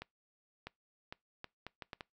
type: accelerating click train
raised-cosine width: 0.3 ms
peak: -27 dBFS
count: 8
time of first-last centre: 0.02-2.008 s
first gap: 650 ms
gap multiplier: 0.7
effects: noise-tail reverb RT60 0.2 s tail -24 dB re dry